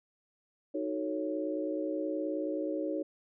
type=chord; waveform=sine; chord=D# half-diminished seventh; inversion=none; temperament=equal; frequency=311.1 / 370 / 440 / 554.4 Hz; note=D#4 / F#4 / A4 / C#5; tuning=0 / 0 / 0 / 0 cents; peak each=-34 / -39 / -40 / -36 dBFS; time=0.74-3.03 s; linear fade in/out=10 ms; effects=none